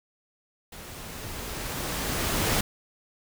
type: noise with level ramp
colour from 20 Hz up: pink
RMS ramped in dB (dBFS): -43 to -24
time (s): 0.72-2.61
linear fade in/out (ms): 5
effects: none